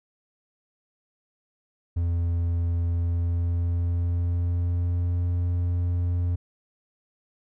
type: tone with pitch glide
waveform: triangle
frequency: 85.4 to 87.7 Hz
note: F2 to F2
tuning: -38 to +8 cents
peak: -20 dBFS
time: 1.96-6.36 s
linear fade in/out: 10 ms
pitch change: +46 cents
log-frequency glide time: 2.87-5.27 s
effects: none